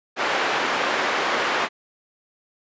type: band-pass noise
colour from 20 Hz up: white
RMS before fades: -23 dBFS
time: 0.16-1.69 s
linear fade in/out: 50 ms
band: 350 to 1800 Hz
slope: 12 dB/octave
effects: resampled to 16000 Hz